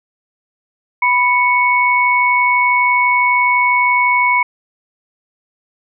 sine tone pair together, 987.6 / 2217 Hz, B5 / C#7, 0 / 0 cents, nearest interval octave + major second, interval 1400 cents, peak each -13 dBFS, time 1.02-4.43 s, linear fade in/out 5 ms, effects none

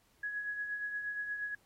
sine tone with tremolo, 1674 Hz, G#6, 13 cents sharp, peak -33 dBFS, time 0.23-1.55 s, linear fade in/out 5 ms, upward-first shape triangle, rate 8.5 Hz, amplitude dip 55%, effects pink hiss -70 dBFS RMS until 1.65 s + AAC 48 kbps

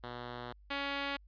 5% pulse tone pair in turn, 121.7 / 280.2 Hz, B2 / C#4, -25 / +19 cents, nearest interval octave + major second, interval 1444 cents, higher second, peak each -30 / -23 dBFS, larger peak second, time 0.03-0.53 / 0.7-1.17 s, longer first, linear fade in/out 10 ms, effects added 50 Hz sine -56 dBFS peak until 1.27 s + resampled to 11025 Hz

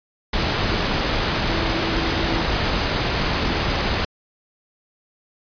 sine tone in noise, 330 Hz, E4, 2 cents sharp, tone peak -28 dBFS, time 1.49-2.42 s, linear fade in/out 5 ms, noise pink, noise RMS -21 dBFS, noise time 0.33-4.05 s, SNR -10 dB, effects resampled to 11025 Hz

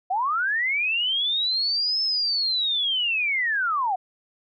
sine linear two-way sweep, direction up then down, 709 to 5274 to 709 Hz, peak -21 dBFS, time 0.1-3.96 s, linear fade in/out 10 ms, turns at 2.02 s, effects none

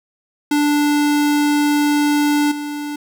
square tone with level steps, 293.5 Hz, D4, 1 cent flat, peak -14 / -24 dBFS, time 0.51-2.96 s, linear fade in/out 5 ms, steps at 2.51 s, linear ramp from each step 10 ms, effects none

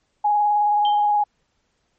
sine tone with vibrato, 831 Hz, G#5, 1 cent sharp, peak -15 dBFS, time 0.24-1.24 s, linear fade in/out 10 ms, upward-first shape sine, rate 19 Hz, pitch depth 20 cents each way
sine tone with exponential decay, 3136 Hz, G7, in tune, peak -24 dBFS, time 0.85-1.12 s, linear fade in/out 1 ms, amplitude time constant 57 ms
effects pink hiss -69 dBFS RMS until 1.98 s + MP3 32 kbps

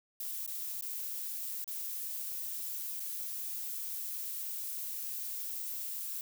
violet noise with dropouts, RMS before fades -39 dBFS, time 0.2-6.21 s, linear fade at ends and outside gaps 2 ms, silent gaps 0.464-0.476 / 0.811-0.823 / 1.643-1.677 / 2.997-3.002 s, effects none

